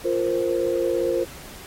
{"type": "chord", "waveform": "sine", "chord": "F suspended fourth", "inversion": "none", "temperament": "equal", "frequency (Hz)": [349.2, 466.2, 523.3], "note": ["F4", "Bb4", "C5"], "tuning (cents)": [0, 0, 0], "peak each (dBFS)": [-24, -25, -24], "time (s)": [0.04, 1.25], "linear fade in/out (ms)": 20, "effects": ["pink hiss -42 dBFS RMS until 1.66 s", "AAC 48 kbps"]}